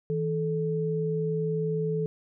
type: tone pair together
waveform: sine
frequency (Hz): 161.29 / 434.6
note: E3 / A4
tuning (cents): -37 / -21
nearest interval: octave + perfect fourth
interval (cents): 1716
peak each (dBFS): -28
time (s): 0.1-2.06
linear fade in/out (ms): 0
effects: none